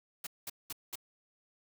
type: noise bursts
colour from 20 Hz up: white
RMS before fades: -40 dBFS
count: 4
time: 0.24-0.956 s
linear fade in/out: 5 ms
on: 29 ms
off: 200 ms
effects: none